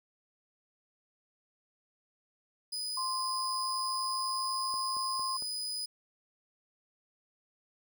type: tone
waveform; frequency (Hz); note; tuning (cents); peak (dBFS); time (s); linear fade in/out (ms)
35% pulse; 4978; D#8; 0; -33; 2.72-5.86; 10
type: tone with pitch glide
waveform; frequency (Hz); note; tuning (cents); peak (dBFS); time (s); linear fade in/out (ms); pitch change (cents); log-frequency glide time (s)
sine; 1046.5 to 1061.1; C6 to C6; 0 to +24; -33; 2.97-5.37; 5; +24; 3.21-4.66
type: click train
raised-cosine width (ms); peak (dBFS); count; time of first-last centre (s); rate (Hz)
1; -35; 4; 4.74-5.423; 4.39
effects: none